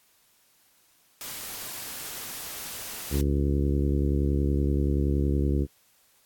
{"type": "noise", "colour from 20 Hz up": "white", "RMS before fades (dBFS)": -37, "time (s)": [1.21, 3.21], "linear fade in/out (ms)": 0}
{"type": "harmonic tone", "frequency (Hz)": 70.6, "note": "C#2", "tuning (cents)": 32, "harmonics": [1, 2, 3, 4, 5, 6, 7], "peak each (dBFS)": [-24, -29, -33, -31, -32, -37, -41], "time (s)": [3.1, 5.67], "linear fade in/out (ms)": 50}
{"effects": ["white hiss -63 dBFS RMS until 6.25 s", "AAC 64 kbps"]}